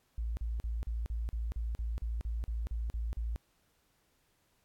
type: tone bursts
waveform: sine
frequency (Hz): 56.6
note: A1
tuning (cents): +50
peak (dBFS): -32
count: 14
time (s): 0.18-3.36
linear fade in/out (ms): 0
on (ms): 190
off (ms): 40
effects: pink hiss -73 dBFS RMS until 4.64 s + AAC 64 kbps